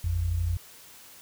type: tone pair together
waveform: sine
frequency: 53.58 / 85.7 Hz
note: A1 / F2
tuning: -45 / -32 cents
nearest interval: minor sixth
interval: 813 cents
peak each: -31 / -25 dBFS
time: 0.04-0.57 s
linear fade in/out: 5 ms
effects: white hiss -50 dBFS RMS until 1.21 s